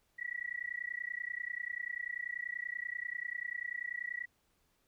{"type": "tone with amplitude modulation", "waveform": "sine", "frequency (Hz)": 1937, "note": "B6", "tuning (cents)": -34, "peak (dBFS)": -33, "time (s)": [0.18, 4.26], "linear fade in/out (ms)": 20, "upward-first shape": "sine", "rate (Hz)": 30.3, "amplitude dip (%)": 100, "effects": ["pink hiss -75 dBFS RMS until 4.87 s"]}